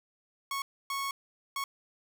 sawtooth tone bursts at uneven times, 1103 Hz, C#6, 9 cents flat, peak -28 dBFS, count 3, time 0.51-0.62 / 0.9-1.11 / 1.56-1.64 s, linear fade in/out 2 ms, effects none

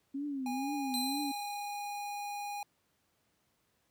sine tone with vibrato, 270 Hz, C#4, 45 cents flat, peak -34 dBFS, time 0.14-1.32 s, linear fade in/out 10 ms, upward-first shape triangle, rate 2.1 Hz, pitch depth 160 cents each way
square tone, 819 Hz, G#5, 24 cents flat, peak -38 dBFS, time 0.46-2.63 s, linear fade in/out 2 ms
sawtooth tone with exponential decay, 4059 Hz, B7, 47 cents sharp, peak -30 dBFS, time 0.94-2.42 s, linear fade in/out 0 ms, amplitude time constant 320 ms
effects pink hiss -75 dBFS RMS until 3.9 s + high-pass 80 Hz 12 dB/octave

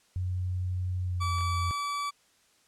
sine tone with pitch glide, 91.2 to 87.48 Hz, F#2 to F2, -24 to +3 cents, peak -28 dBFS, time 0.16-1.71 s, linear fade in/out 0 ms, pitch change -73 cents, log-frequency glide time 1.03-1.32 s
40% pulse tone, 1151 Hz, D6, 35 cents flat, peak -29 dBFS, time 1.2-2.11 s, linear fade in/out 20 ms
clicks, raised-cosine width 0.3 ms, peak -31 dBFS, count 2, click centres 1.385 / 1.409 s
effects white hiss -65 dBFS RMS until 2.67 s + low-pass 9000 Hz 12 dB/octave

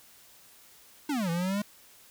square exponential two-way sweep, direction down then up, 311.1 to 164.81 to 210 Hz, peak -28 dBFS, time 1.09-1.62 s, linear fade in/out 5 ms, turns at 1.3 s, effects white hiss -56 dBFS RMS until 2.1 s

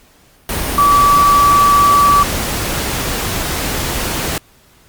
sine tone in noise, 1151 Hz, D6, 35 cents flat, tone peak -7 dBFS, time 0.78-2.23 s, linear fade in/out 2 ms, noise pink, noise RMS -19 dBFS, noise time 0.49-4.38 s, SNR +9 dB, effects pink hiss -49 dBFS RMS until 4.88 s + Opus 48 kbps

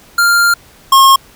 square tone pair in turn, 1396.9 / 1078.5 Hz, F6 / C#6, 0 / -48 cents, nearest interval major third, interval 448 cents, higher first, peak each -8 / -4 dBFS, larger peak second, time 0.18-0.54 / 0.92-1.16 s, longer first, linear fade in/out 5 ms, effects pink hiss -43 dBFS RMS until 1.35 s

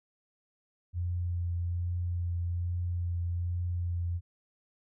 sine tone with vibrato, 87.31 Hz, F2, in tune, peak -29 dBFS, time 0.93-4.21 s, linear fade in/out 50 ms, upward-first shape triangle, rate 1.2 Hz, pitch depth 18 cents each way, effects none

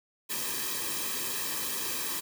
white noise with comb filter, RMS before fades -33 dBFS, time 0.29-2.21 s, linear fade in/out 20 ms, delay 1.4 ms, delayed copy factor -0.8, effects none

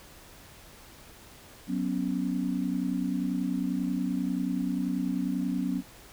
sine chord, F# suspended fourth, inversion none, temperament equal, 185 / 246.9 / 277.2 Hz, F#3 / B3 / C#4, 0 / 0 / 0 cents, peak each -31 dBFS, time 1.67-5.83 s, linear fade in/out 50 ms, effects pink hiss -51 dBFS RMS until 6.12 s

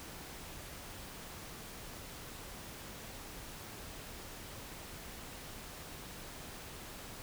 silence, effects pink hiss -48 dBFS RMS until 7.22 s

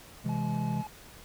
triangle chord, C augmented, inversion none, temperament equal, 130.81 / 164.81 / 207.7 Hz, C3 / E3 / G#3, 0 / 0 / 0 cents, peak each -31 dBFS, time 0.24-0.83 s, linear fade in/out 20 ms
triangle tone, 855 Hz, A5, 50 cents flat, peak -36 dBFS, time 0.29-0.87 s, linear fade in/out 2 ms
effects pink hiss -51 dBFS RMS until 1.24 s

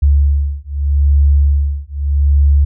sine beating tone pair, 70.8 / 71.61 Hz, C#2 / D2, +37 / -43 cents, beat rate 0.81 Hz, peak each -12 dBFS, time 0.02-2.65 s, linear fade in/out 10 ms, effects none

